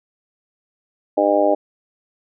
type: harmonic tone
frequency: 101.2 Hz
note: G#2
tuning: 44 cents flat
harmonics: 3 / 4 / 5 / 6 / 7 / 8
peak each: -21 / -23 / -22 / -16 / -27 / -21 dBFS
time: 1.17-1.55 s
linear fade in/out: 10 ms
effects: none